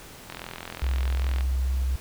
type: click train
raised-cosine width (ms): 0.3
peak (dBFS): -19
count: 48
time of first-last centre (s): 0.3-1.408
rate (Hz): 42.4
type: tone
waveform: sine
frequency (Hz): 65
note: C2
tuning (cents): -11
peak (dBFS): -22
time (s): 0.82-1.96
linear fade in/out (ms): 5
effects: pink hiss -45 dBFS RMS until 2 s